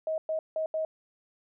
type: tone bursts at uneven times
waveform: sine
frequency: 633 Hz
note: D#5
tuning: 30 cents sharp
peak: -27 dBFS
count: 4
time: 0.07-0.18 / 0.29-0.39 / 0.56-0.66 / 0.74-0.85 s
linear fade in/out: 2 ms
effects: none